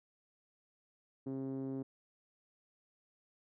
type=tone with low-pass filter; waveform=5% pulse; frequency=134 Hz; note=C3; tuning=42 cents sharp; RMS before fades=-40 dBFS; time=1.26-1.83 s; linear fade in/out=10 ms; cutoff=310 Hz; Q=3; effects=none